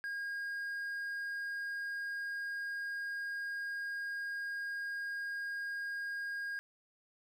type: tone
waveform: triangle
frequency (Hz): 1626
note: G#6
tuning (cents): -37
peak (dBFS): -35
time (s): 0.04-6.59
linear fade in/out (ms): 0
effects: none